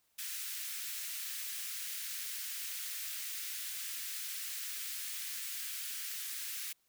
white high-pass noise, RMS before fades -41 dBFS, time 0.18-6.73 s, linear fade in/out 10 ms, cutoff 1600 Hz, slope 24 dB/octave, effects white hiss -75 dBFS RMS until 6.88 s

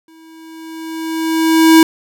square tone with exponential growth, 322.9 Hz, E4, 36 cents flat, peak -3 dBFS, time 0.08-1.83 s, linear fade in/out 2 ms, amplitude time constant 380 ms, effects none

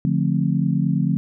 sine chord, D minor seventh, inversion none, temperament just, 146.83 / 176.2 / 220.2 / 264.3 Hz, D3 / F3 / A3 / C4, 0 / +16 / +2 / +18 cents, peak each -21 / -21 / -24 / -26 dBFS, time 0.05-1.17 s, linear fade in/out 0 ms, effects none

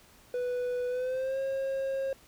triangle tone with pitch glide, 493.9 to 538.6 Hz, B4 to C#5, 0 to -50 cents, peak -27 dBFS, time 0.34-2.13 s, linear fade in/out 2 ms, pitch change +150 cents, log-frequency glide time 0.88-1.39 s, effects pink hiss -58 dBFS RMS until 2.27 s

